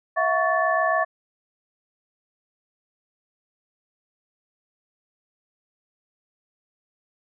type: tone cluster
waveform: sine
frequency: 653 / 720 / 1119 / 1753 Hz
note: E5 / F#5 / C#6 / A6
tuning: -17 / -47 / +16 / -7 cents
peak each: -23 / -26 / -24 / -25 dBFS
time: 0.16-1.05 s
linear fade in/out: 20 ms
effects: none